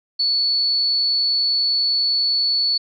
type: tone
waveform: sine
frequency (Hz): 4435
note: C#8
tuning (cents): 0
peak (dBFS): -16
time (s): 0.19-2.78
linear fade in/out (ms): 10
effects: none